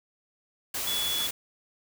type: tone in noise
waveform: sine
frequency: 3410 Hz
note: G#7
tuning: 45 cents sharp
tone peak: -28 dBFS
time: 0.87-1.27 s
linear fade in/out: 5 ms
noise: white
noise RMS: -32 dBFS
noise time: 0.74-1.31 s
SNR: +1 dB
effects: none